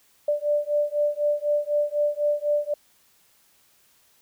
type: beating tone pair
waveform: sine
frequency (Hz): 587.3 / 591.3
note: D5 / D5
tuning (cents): 0 / +12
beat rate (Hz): 4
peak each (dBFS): -24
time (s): 0.28-2.74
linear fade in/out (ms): 5
effects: white hiss -61 dBFS RMS until 4.21 s